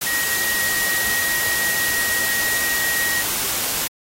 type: tone in noise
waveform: sine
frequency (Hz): 1892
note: A#6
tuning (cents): +25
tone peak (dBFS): -22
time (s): 0.06-3.22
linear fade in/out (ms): 10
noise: white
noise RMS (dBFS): -23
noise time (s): 0.01-3.88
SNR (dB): -2
effects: AAC 48 kbps